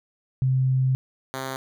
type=tone pair in turn; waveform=sine / 5% pulse; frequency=130.6 / 132.5 Hz; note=C3 / C3; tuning=-3 / +22 cents; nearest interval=unison; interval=25 cents; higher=second; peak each=-18 dBFS; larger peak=neither; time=0.42-0.95 / 1.34-1.56 s; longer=first; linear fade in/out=0 ms; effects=none